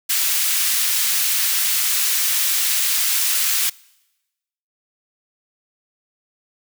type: high-pass noise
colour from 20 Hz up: white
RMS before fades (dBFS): -19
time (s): 0.09-3.7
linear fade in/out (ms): 10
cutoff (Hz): 1800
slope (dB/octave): 12
effects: noise-tail reverb RT60 1.0 s tail -24 dB re dry